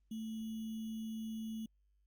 sine tone with sample-and-hold, 221 Hz, A3, 8 cents sharp, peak -39 dBFS, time 0.11-1.66 s, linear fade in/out 5 ms, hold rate 3150 Hz, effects added 50 Hz sine -70 dBFS peak until 2.06 s + Opus 32 kbps

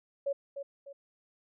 sine tone with echo, 558 Hz, C#5, 11 cents sharp, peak -28 dBFS, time 0.26-0.33 s, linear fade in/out 10 ms, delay 300 ms, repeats 2, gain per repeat -8 dB, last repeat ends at 0.93 s, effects none

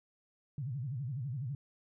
sine tone with vibrato, 130.81 Hz, C3, in tune, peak -35 dBFS, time 0.58-1.55 s, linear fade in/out 2 ms, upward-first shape sine, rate 12 Hz, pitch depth 230 cents each way, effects none

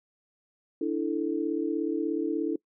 sine chord, D suspended second, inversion none, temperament just, 293.7 / 330.4 / 440.5 Hz, D4 / E4 / A4, 0 / +4 / +2 cents, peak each -30 / -29 / -32 dBFS, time 0.81-2.56 s, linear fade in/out 5 ms, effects noise-tail reverb RT60 0.1 s tail -23 dB re dry

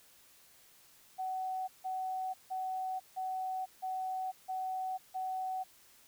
sine tone bursts, 751 Hz, F#5, 26 cents sharp, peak -34 dBFS, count 7, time 1.18-5.64 s, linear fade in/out 20 ms, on 500 ms, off 160 ms, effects white hiss -62 dBFS RMS until 6.07 s

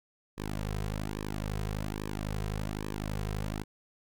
sawtooth tone with flanger, 51.91 Hz, G#1, in tune, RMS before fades -35 dBFS, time 0.37-3.64 s, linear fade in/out 20 ms, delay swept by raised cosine 1.4 to 3.5 ms, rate 1.2 Hz, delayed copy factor -1, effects none

